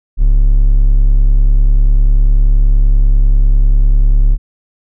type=tone; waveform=triangle; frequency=35.11 Hz; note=C#1; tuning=23 cents sharp; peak=-3 dBFS; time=0.17-4.38 s; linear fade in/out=50 ms; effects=none